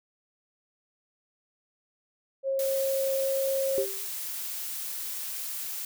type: tone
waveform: sine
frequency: 540 Hz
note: C#5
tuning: 45 cents flat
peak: -25 dBFS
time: 2.43-3.86 s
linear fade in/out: 50 ms
type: noise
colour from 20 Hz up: blue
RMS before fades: -35 dBFS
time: 2.59-5.85 s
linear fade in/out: 2 ms
type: tone with exponential decay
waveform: sine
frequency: 392 Hz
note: G4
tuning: in tune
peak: -24 dBFS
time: 3.78-4.11 s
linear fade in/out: 0 ms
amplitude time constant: 70 ms
effects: none